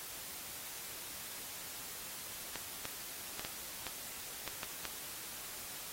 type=clicks; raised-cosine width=0.2 ms; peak=-21 dBFS; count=8; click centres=2.557 / 2.854 / 3.395 / 3.449 / 3.867 / 4.477 / 4.632 / 4.853 s; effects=white hiss -46 dBFS RMS until 5.92 s + AAC 48 kbps